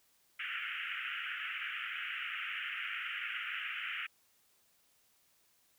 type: band-pass noise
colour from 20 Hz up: white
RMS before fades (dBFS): -40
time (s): 0.39-4.07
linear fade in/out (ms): 10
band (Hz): 1300 to 3000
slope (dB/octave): 96
effects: white hiss -71 dBFS RMS until 5.78 s